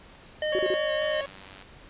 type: harmonic tone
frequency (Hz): 612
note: D#5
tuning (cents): -29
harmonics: 1 / 3 / 5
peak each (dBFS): -26 / -33 / -35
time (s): 0.42-1.21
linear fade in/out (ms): 2
type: tone with vibrato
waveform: sawtooth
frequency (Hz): 554.4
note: C#5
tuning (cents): 0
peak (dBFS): -28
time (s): 0.52-1.26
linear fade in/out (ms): 5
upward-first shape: sine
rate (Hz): 4.2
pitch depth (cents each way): 26
type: tone bursts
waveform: sine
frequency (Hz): 373.8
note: F#4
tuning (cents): +18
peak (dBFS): -24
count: 3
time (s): 0.55-0.739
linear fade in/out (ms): 0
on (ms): 37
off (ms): 39
type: click train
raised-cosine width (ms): 0.2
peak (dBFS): -28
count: 59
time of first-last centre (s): 1.02-1.624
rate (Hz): 96.1
effects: pink hiss -50 dBFS RMS until 1.89 s + resampled to 8000 Hz